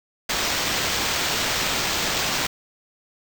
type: noise with sample-and-hold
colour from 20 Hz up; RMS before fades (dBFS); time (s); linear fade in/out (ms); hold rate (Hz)
white; -24; 0.29-2.47; 5; 11025
effects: none